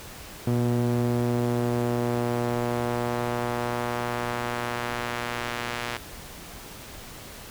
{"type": "tone with band-pass filter sweep", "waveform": "sawtooth", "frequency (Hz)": 120, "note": "B2", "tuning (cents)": -49, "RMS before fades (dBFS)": -27, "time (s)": [0.47, 5.97], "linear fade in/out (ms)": 0, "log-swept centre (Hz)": [240, 2300], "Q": 0.75, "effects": ["pink hiss -42 dBFS RMS until 7.5 s"]}